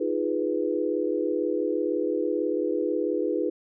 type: chord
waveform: sine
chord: F half-diminished seventh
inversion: third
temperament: equal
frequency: 311.1 / 349.2 / 415.3 / 493.9 Hz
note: Eb4 / F4 / Ab4 / Cb5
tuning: 0 / 0 / 0 / 0 cents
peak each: -29 dBFS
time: 0-3.5 s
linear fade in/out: 10 ms
effects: none